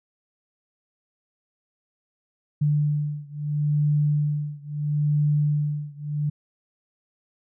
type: beating tone pair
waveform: sine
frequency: 147.8 / 148.55 Hz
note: D3 / D3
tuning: +11 / +20 cents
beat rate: 0.75 Hz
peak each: -23 / -24 dBFS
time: 2.61-6.3 s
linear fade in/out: 10 ms
effects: none